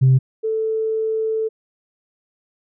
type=tone pair in turn; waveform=sine; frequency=131.1 / 441 Hz; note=C3 / A4; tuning=+4 / +4 cents; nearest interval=octave + major sixth; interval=2100 cents; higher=second; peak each=-8 / -18 dBFS; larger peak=first; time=0.01-0.19 / 0.43-1.49 s; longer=second; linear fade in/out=20 ms; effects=tanh soft clip ceiling -7 dBFS